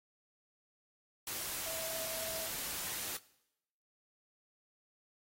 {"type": "tone in noise", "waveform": "sine", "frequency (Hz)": 649, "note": "E5", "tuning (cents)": -27, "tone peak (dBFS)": -46, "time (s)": [1.66, 2.46], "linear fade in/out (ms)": 2, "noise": "white", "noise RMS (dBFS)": -40, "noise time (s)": [1.27, 3.17], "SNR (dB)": -9, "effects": ["noise-tail reverb RT60 0.8 s tail -19 dB re dry", "AAC 48 kbps"]}